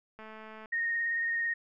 click train, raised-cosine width 0.5 ms, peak -33 dBFS, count 103, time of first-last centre 0.19-0.658 s, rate 218 Hz
sine tone with vibrato, 1854 Hz, A#6, 10 cents flat, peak -28 dBFS, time 0.72-1.54 s, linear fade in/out 10 ms, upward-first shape sine, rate 18 Hz, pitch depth 17 cents each way
effects none

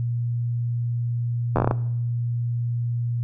slowing click train, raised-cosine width 1 ms, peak -6 dBFS, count 8, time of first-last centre 1.56-1.711 s, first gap 11 ms, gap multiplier 1.22, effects noise-tail reverb RT60 0.8 s tail -18 dB re dry + added 119 Hz sine -22 dBFS peak until 3.23 s

